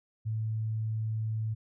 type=tone; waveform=sine; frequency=110 Hz; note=A2; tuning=in tune; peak=-29 dBFS; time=0.25-1.55 s; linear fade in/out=20 ms; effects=none